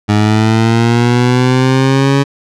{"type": "linear sweep", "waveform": "20% pulse", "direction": "up", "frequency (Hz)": [103.83, 140], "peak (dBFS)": -3, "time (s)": [0.08, 2.24], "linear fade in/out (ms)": 20, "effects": ["low-pass 6000 Hz 12 dB/octave"]}